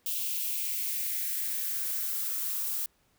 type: noise with high-pass filter sweep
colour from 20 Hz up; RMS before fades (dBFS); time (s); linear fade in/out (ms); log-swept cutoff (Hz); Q
violet; -32; 0.06-2.86; 2; 3000 to 990; 3.1
effects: pink hiss -69 dBFS RMS until 3.18 s